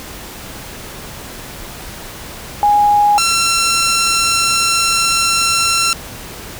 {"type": "tone pair in turn", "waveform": ["sine", "10% pulse"], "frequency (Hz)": [826, 1354.1], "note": ["G#5", "E6"], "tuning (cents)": [-10, 46], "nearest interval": "major sixth", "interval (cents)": 856, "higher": "second", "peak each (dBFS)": [-8, -4], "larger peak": "second", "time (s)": [[2.63, 3.18], [3.18, 5.93]], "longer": "second", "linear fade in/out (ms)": 0, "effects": ["pink hiss -31 dBFS RMS until 6.59 s"]}